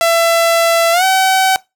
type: tone with pitch glide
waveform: sawtooth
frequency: 670 to 760.8 Hz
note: E5 to F#5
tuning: +28 to +48 cents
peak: -6 dBFS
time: 0.01-1.56 s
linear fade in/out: 0 ms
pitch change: +220 cents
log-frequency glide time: 0.92-1.04 s
effects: noise-tail reverb RT60 0.2 s tail -20 dB re dry